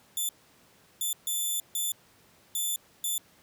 5% pulse tone bursts at uneven times, 3520 Hz, A7, in tune, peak -20 dBFS, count 6, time 0.17-0.29 / 1.01-1.13 / 1.27-1.6 / 1.75-1.92 / 2.55-2.76 / 3.04-3.18 s, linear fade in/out 2 ms, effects pink hiss -60 dBFS RMS until 3.42 s + high-pass 100 Hz 12 dB/octave

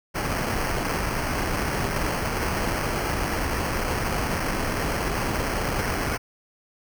pink noise with sample-and-hold, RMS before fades -26 dBFS, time 0.14-6.18 s, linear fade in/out 20 ms, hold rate 3675 Hz, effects none

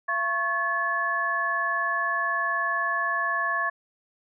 sine tone cluster, 680 / 1101 / 1720 Hz, F5 / C#6 / A6, -46 / -12 / -40 cents, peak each -33 / -27 / -26 dBFS, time 0.08-3.7 s, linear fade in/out 10 ms, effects none

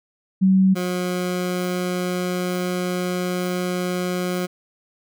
sine / 20% pulse tone pair in turn, 189.8 / 180.22 Hz, F#3 / F#3, +44 / -45 cents, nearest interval minor second, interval 89 cents, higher first, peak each -12 / -17 dBFS, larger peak first, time 0.41-0.75 / 0.75-4.47 s, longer second, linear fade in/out 20 ms, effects none

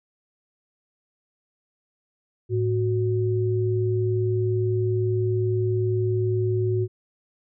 sine tone pair together, 108.77 / 368.6 Hz, A2 / F#4, -19 / -7 cents, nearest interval octave + major sixth, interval 2112 cents, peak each -22 / -24 dBFS, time 2.49-6.88 s, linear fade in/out 50 ms, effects none

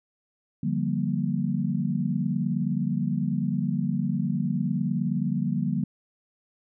sine chord, G minor seventh, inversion second, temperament just, 147 / 176.4 / 196 / 235.2 Hz, D3 / F3 / G3 / Bb3, +2 / +18 / 0 / +16 cents, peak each -29 dBFS, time 0.63-5.84 s, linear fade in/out 5 ms, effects none

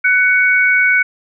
sine tone pair together, 1496 / 2234 Hz, F#6 / C#7, +19 / +13 cents, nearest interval perfect fifth, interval 694 cents, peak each -12 dBFS, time 0.04-1.03 s, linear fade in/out 10 ms, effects none

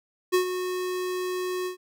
square tone with ADSR envelope, 365.4 Hz, F#4, 22 cents flat, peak -18 dBFS, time 0.32-1.77 s, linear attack 24 ms, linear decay 100 ms, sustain -10 dB, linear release 110 ms, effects none

